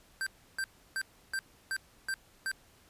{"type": "tone bursts", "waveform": "square", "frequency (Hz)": 1568, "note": "G6", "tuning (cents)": 0, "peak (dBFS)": -32, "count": 7, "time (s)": [0.21, 2.515], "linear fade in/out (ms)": 0, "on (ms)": 55, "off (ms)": 320, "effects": ["pink hiss -62 dBFS RMS until 2.89 s", "resampled to 32000 Hz"]}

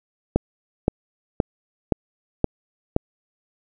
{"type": "click train", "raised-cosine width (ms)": 2, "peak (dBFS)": -3, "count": 6, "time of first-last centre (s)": [0.36, 2.964], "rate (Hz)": 1.92, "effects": []}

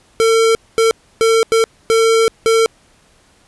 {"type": "tone bursts at uneven times", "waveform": "square", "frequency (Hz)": 451.4, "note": "A4", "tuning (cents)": 44, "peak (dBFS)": -10, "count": 6, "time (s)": [[0.2, 0.55], [0.78, 0.91], [1.21, 1.43], [1.52, 1.64], [1.9, 2.28], [2.46, 2.66]], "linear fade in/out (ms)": 0, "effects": ["pink hiss -52 dBFS RMS until 3.47 s", "resampled to 24000 Hz"]}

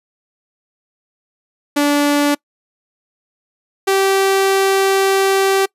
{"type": "tone pair in turn", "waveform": "sawtooth", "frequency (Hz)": [289.7, 388.2], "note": ["D4", "G4"], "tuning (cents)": [-24, -17], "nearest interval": "perfect fourth", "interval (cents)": 507, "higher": "second", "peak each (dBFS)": -8, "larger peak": "neither", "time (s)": [[1.76, 2.35], [3.87, 5.66]], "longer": "second", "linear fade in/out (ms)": 10, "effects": ["noise-tail reverb RT60 0.1 s tail -25 dB re dry", "resampled to 32000 Hz"]}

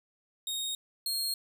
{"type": "tone pair in turn", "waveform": "sawtooth", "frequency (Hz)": [3729, 4248], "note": ["A#7", "C8"], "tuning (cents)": [0, 25], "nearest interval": "major second", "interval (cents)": 225, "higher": "second", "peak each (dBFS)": [-29, -27], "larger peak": "second", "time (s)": [[0.47, 0.75], [1.06, 1.34]], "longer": "neither", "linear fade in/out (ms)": 2, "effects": []}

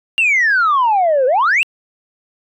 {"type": "exponential two-way sweep", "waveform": "sine", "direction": "down then up", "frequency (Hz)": [2818, 493.9, 2818], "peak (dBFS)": -9, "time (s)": [0.18, 1.63], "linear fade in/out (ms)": 0, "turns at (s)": 1.26, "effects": ["tanh soft clip ceiling -8 dBFS"]}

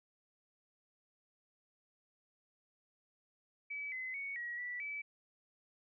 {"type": "tone with pitch steps", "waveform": "sine", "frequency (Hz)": [2291, 2038, 2226, 1910, 1960, 2301], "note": ["D7", "C7", "C#7", "A#6", "B6", "D7"], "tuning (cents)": [-44, -46, 7, 42, -14, -36], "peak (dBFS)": -39, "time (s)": [3.7, 5.02], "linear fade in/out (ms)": 10, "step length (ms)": 220, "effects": []}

